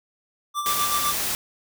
square tone with tremolo, 1175 Hz, D6, 1 cent sharp, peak -22 dBFS, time 0.54-1.15 s, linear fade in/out 50 ms, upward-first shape sine, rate 7.9 Hz, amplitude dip 60%
white noise, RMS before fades -26 dBFS, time 0.66-1.35 s, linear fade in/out 0 ms
effects none

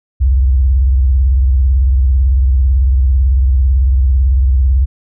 sine tone with vibrato, 65.2 Hz, C2, 5 cents flat, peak -7 dBFS, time 0.2-4.86 s, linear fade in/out 20 ms, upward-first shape sine, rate 18 Hz, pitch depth 190 cents each way, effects none

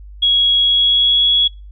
sine tone with pitch glide, 3322 to 3353 Hz, G#7 to G#7, 0 to +16 cents, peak -10 dBFS, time 0.22-1.48 s, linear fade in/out 10 ms, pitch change +16 cents, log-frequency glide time 0.58-1.26 s, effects noise-tail reverb RT60 0.3 s tail -26 dB re dry + added 50 Hz sine -33 dBFS peak until 1.71 s

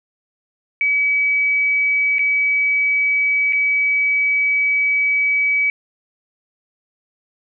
sine tone with dropouts, 2280 Hz, C#7, 48 cents sharp, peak -14 dBFS, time 0.81-5.7 s, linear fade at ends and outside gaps 1 ms, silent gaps 2.184-2.192 / 3.525-3.531 s, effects none

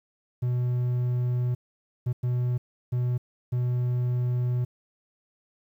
triangle tone bursts at uneven times, 123.47 Hz, B2, in tune, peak -21 dBFS, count 5, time 0.42-1.55 / 2.06-2.13 / 2.23-2.58 / 2.92-3.18 / 3.52-4.65 s, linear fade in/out 10 ms, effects 10-bit

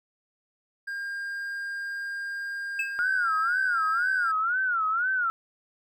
triangle tone, 1607 Hz, G6, 43 cents sharp, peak -29 dBFS, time 0.87-4.32 s, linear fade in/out 10 ms
triangle tone with exponential decay, 2600 Hz, E7, 24 cents flat, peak -21 dBFS, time 2.79-2.98 s, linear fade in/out 5 ms, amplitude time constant 40 ms
sine tone with vibrato, 1400 Hz, F6, 4 cents sharp, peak -23 dBFS, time 2.99-5.3 s, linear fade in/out 0 ms, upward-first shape sine, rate 2 Hz, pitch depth 170 cents each way
effects none

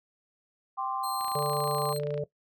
sine chord, G suspended fourth, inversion none, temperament just, 784 / 1045.3 / 1176 Hz, G5 / C6 / D6, 0 / -2 / +2 cents, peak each -33 / -33 / -37 dBFS, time 0.77-1.94 s, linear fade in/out 20 ms
20% pulse tone, 4174 Hz, C8, 5 cents flat, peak -31 dBFS, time 1.03-1.99 s, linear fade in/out 10 ms
click train, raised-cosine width 0.3 ms, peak -29 dBFS, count 28, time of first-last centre 1.21-2.178 s, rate 27.9 Hz
harmonic tone, 146.83 Hz, D3, in tune, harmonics 1 / 3 / 4, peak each -33 / -31 / -33 dBFS, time 1.35-2.24 s, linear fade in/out 5 ms
effects noise-tail reverb RT60 0.1 s tail -17 dB re dry

